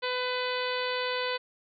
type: harmonic tone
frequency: 501 Hz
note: B4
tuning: 25 cents sharp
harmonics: 1 / 2 / 3 / 4 / 5 / 6 / 7 / 8 / 9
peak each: -32 / -35 / -37 / -38 / -39 / -40 / -40 / -41 / -42 dBFS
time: 0.02-1.38 s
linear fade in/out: 20 ms
effects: none